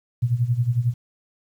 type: tone with tremolo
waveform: sine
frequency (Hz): 120.5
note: B2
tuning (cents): -42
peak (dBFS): -15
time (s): 0.22-0.94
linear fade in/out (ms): 10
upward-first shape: sine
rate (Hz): 11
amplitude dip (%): 80
effects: 9-bit